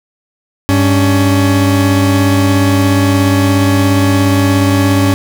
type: tone pair together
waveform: 40% pulse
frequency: 99.3 / 280.9 Hz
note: G2 / C#4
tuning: +23 / +23 cents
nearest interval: octave + tritone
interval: 1800 cents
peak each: -10 dBFS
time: 0.69-5.14 s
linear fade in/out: 0 ms
effects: none